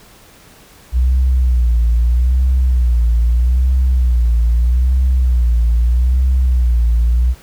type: tone with vibrato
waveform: sine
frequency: 60.9 Hz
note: B1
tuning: 24 cents flat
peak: -8 dBFS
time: 0.92-7.35 s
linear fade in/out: 50 ms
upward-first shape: sine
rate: 0.79 Hz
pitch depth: 100 cents each way
effects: tanh soft clip ceiling -7 dBFS + pink hiss -44 dBFS RMS until 7.42 s